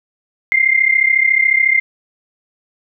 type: tone pair together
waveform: sine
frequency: 2084 / 2118 Hz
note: C7 / C7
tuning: -7 / +21 cents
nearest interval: unison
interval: 28 cents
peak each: -13 dBFS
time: 0.52-1.8 s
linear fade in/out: 0 ms
effects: none